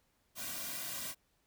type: noise with comb filter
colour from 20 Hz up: white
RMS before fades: -41 dBFS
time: 0.35-1.15 s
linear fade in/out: 50 ms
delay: 2.3 ms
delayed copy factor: -0.95
effects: pink hiss -75 dBFS RMS until 1.46 s